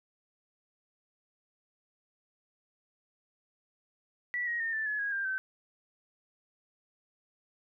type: tone with pitch steps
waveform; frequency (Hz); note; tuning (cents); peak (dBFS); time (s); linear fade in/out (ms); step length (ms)
sine; 1953 / 1887.6 / 1824.3 / 1763.2 / 1704.1 / 1647 / 1591.8 / 1538.5; B6 / A#6 / A#6 / A6 / G#6 / G#6 / G6 / G6; -20 / +21 / -38 / +3 / +44 / -15 / +26 / -33; -30; 4.34-5.38; 0; 130
effects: none